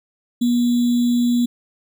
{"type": "tone with sample-and-hold", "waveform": "sine", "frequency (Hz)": 240.9, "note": "B3", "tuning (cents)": -43, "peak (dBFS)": -14, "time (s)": [0.41, 1.46], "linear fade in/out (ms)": 10, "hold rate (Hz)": 3675, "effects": []}